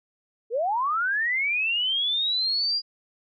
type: linear sweep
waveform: sine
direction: up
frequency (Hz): 425.3 to 4869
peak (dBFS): -22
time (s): 0.5-2.82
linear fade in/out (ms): 50
effects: none